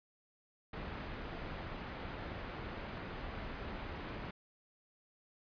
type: low-pass noise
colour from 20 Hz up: pink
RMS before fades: -44 dBFS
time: 0.73-4.31 s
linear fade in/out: 5 ms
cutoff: 2400 Hz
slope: 12 dB/octave
effects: resampled to 11025 Hz